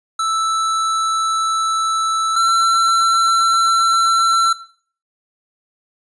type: tone pair in turn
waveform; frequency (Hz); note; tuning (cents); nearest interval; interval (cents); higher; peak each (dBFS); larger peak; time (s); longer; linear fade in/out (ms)
square; 1318.5 / 1346.2; E6 / E6; 0 / +36; unison; 36; second; -17 / -13; second; 0.19-2.36 / 2.36-4.53; neither; 5
effects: noise-tail reverb RT60 0.5 s tail -17 dB re dry + resampled to 22050 Hz